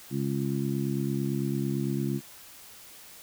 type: harmonic tone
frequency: 68.9 Hz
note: C#2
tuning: 10 cents flat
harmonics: 2 / 3 / 4 / 5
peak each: -30 / -31 / -34 / -34 dBFS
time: 0.1-2.21 s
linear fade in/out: 50 ms
effects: white hiss -49 dBFS RMS until 3.22 s